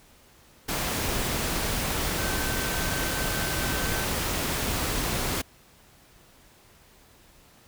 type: tone in noise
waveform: sine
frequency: 1541 Hz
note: G6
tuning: 30 cents flat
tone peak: -35 dBFS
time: 2.18-4.05 s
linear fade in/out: 10 ms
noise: pink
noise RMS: -28 dBFS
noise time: 0.68-5.42 s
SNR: -10 dB
effects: pink hiss -56 dBFS RMS until 7.67 s